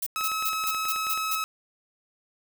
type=noise bursts; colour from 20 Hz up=violet; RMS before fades=-29 dBFS; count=7; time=0.02-1.355 s; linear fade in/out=5 ms; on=45 ms; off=170 ms
type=tone; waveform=sawtooth; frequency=1288 Hz; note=E6; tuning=41 cents flat; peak=-23 dBFS; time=0.16-1.44 s; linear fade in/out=0 ms
type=click train; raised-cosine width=0.3 ms; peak=-23 dBFS; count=10; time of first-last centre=0.21-1.176 s; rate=9.32 Hz
effects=none